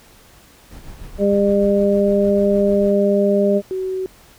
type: noise with tremolo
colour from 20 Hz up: brown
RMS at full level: -33 dBFS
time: 0.71-2.92 s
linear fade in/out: 2 ms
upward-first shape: sine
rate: 6.6 Hz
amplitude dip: 60%
type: harmonic tone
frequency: 200.9 Hz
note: G3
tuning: 43 cents sharp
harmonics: 1 / 2 / 3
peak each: -17 / -17 / -17 dBFS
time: 1.18-3.62 s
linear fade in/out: 50 ms
type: tone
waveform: sine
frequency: 375.7 Hz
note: F#4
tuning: 26 cents sharp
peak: -20 dBFS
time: 3.71-4.06 s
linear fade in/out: 0 ms
effects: pink hiss -48 dBFS RMS until 4.38 s